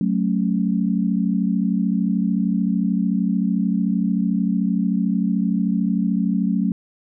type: tone cluster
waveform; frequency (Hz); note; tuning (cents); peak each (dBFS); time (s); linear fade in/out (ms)
sine; 185.8 / 219.2 / 275.2; F#3 / A3 / C#4; +7 / -6 / -12; -20 / -21 / -25; 0.01-6.72; 2
effects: none